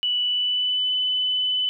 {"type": "tone with pitch glide", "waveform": "sine", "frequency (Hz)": [2960, 3007], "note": ["F#7", "F#7"], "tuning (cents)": [0, 27], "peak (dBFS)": -20, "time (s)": [0.03, 1.69], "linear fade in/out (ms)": 0, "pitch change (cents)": 27, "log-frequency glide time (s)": [0.21, 0.92], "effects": []}